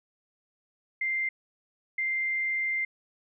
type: tone pair in turn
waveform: sine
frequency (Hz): 2093 / 2093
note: C7 / C7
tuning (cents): 0 / 0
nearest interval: unison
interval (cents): 0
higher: neither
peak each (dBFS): -26 / -26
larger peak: neither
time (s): 1.01-1.29 / 1.98-2.85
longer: second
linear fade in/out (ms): 5
effects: none